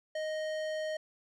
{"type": "tone with tanh clipping", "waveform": "sine", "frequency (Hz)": 622.3, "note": "D#5", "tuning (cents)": 0, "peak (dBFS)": -35, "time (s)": [0.15, 0.97], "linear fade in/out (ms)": 5, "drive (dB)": 17, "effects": []}